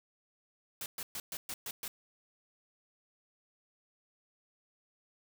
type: noise bursts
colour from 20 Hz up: white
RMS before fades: -40 dBFS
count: 7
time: 0.81-1.88 s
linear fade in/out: 2 ms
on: 50 ms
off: 120 ms
effects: none